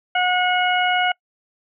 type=harmonic tone; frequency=727 Hz; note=F#5; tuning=31 cents flat; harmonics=1 / 2 / 3 / 4; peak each=-19 / -22 / -24 / -25 dBFS; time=0.15-1.12 s; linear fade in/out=5 ms; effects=noise-tail reverb RT60 0.1 s tail -26 dB re dry